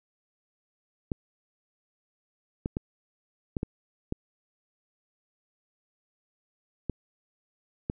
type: clicks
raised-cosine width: 3 ms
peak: -16 dBFS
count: 8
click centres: 1.118 / 2.659 / 2.769 / 3.568 / 3.631 / 4.124 / 6.897 / 7.899 s
effects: none